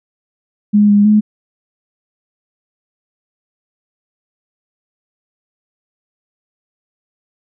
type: tone with pitch steps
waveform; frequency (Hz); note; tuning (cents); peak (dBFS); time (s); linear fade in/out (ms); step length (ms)
sine; 207.6 / 204.6 / 211.8; G#3 / G#3 / G#3; 0 / -26 / +34; -6; 0.73-1.21; 20; 160
effects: none